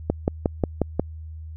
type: click train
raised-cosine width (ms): 2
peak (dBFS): -6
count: 6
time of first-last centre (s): 0.1-0.996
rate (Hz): 5.58
effects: added 79 Hz sine -34 dBFS peak until 1.56 s